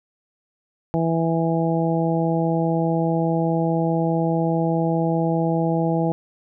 harmonic tone, 164.81 Hz, E3, in tune, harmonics 1 / 2 / 3 / 4 / 5, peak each -21 / -24 / -26 / -27 / -28 dBFS, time 0.94-6.12 s, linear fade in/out 0 ms, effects none

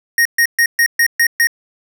square tone bursts, 1864.7 Hz, A#6, in tune, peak -10 dBFS, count 7, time 0.18-1.471 s, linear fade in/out 2 ms, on 73 ms, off 130 ms, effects none

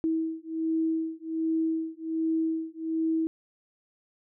sine beating tone pair, 322.1 / 323.4 Hz, E4 / E4, -40 / -33 cents, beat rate 1.3 Hz, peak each -29 dBFS, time 0.04-3.27 s, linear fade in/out 0 ms, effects none

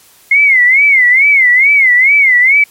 sine tone with vibrato, 2119 Hz, C7, 21 cents sharp, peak -4 dBFS, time 0.31-2.64 s, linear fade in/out 5 ms, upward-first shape sine, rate 2.3 Hz, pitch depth 150 cents each way, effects white hiss -44 dBFS RMS until 2.7 s + MP3 64 kbps

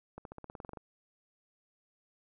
accelerating click train, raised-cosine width 1 ms, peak -30 dBFS, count 12, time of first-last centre 0.18-0.772 s, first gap 72 ms, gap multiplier 0.94, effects none

